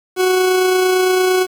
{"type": "tone with amplitude modulation", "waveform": "40% pulse", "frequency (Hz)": 370, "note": "F#4", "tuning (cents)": 0, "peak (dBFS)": -10, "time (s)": [0.16, 1.47], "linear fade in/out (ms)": 50, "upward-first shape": "sine", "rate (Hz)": 28.8, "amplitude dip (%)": 25, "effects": ["7-bit"]}